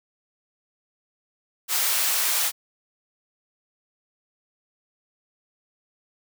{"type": "high-pass noise", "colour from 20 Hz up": "white", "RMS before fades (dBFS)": -23, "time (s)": [1.68, 2.52], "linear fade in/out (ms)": 50, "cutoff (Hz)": 760, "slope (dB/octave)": 12, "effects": []}